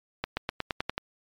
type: accelerating click train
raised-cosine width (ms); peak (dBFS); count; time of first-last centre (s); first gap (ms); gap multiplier
0.3; -12; 8; 0.24-0.98; 130; 0.93
effects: MP3 96 kbps